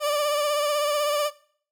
30% pulse tone with vibrato, 589 Hz, D5, 5 cents sharp, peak -19 dBFS, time 0-1.31 s, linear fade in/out 50 ms, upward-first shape triangle, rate 16 Hz, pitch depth 46 cents each way, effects noise-tail reverb RT60 0.5 s tail -19 dB re dry

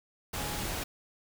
sine tone in noise, 833 Hz, G#5, 5 cents sharp, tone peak -42 dBFS, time 0.36-0.63 s, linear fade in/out 10 ms, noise pink, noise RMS -35 dBFS, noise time 0.33-0.84 s, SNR -10 dB, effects none

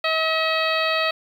harmonic tone, 640 Hz, D#5, 49 cents sharp, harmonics 1 / 2 / 3 / 4 / 5 / 6 / 7, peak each -24 / -25 / -27 / -26 / -32 / -29 / -31 dBFS, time 0.04-1.11 s, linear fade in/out 5 ms, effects 8-bit

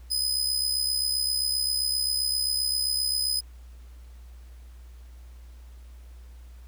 sawtooth tone with amplitude modulation, 5020 Hz, D#8, 15 cents sharp, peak -19 dBFS, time 0.1-3.41 s, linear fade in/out 20 ms, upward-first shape sine, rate 67.6 Hz, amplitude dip 60%, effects added 60 Hz sine -43 dBFS peak until 6.67 s + pink hiss -61 dBFS RMS until 6.67 s

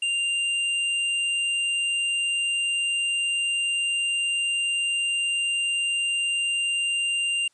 sine tone with tanh clipping, 2789 Hz, F7, 3 cents flat, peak -24 dBFS, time 0.02-7.48 s, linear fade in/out 5 ms, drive 15 dB, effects white hiss -66 dBFS RMS until 7.53 s + resampled to 22050 Hz

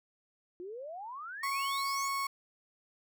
sine exponential sweep, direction up, 342.9 to 7160 Hz, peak -40 dBFS, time 0.6-2.08 s, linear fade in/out 0 ms
35% pulse tone, 1103 Hz, C#6, 9 cents flat, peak -30 dBFS, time 1.43-2.27 s, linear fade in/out 5 ms
effects none

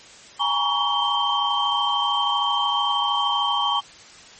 sine tone cluster, 825 / 928 / 961 / 1124 / 3137 Hz, G#5 / A#5 / B5 / C#6 / G7, -12 / -8 / -48 / +24 / +1 cents, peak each -26 / -28 / -30 / -24 / -23 dBFS, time 0.39-3.81 s, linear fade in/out 20 ms, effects white hiss -45 dBFS RMS until 4.39 s + MP3 32 kbps

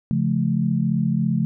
sine chord, Db augmented, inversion none, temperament just, 138.59 / 173.24 / 216.5 Hz, Db3 / F3 / A3, 0 / -14 / -28 cents, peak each -23 / -22 / -22 dBFS, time 0.11-1.45 s, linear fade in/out 0 ms, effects none

